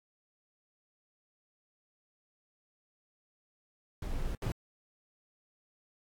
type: noise bursts at uneven times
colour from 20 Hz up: brown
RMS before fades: -34 dBFS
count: 2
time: 4.02-4.35 / 4.42-4.52 s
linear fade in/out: 2 ms
effects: AAC 64 kbps